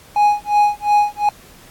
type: tone with tremolo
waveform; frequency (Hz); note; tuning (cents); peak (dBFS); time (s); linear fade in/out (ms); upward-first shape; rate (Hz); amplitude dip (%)
triangle; 830; G#5; -1; -7; 0.16-1.29; 2; sine; 2.8; 100
effects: pink hiss -45 dBFS RMS until 1.7 s + AAC 64 kbps